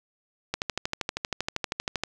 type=click train; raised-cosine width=0.2 ms; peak=-10 dBFS; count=20; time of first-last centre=0.54-2.036 s; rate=12.7 Hz; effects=none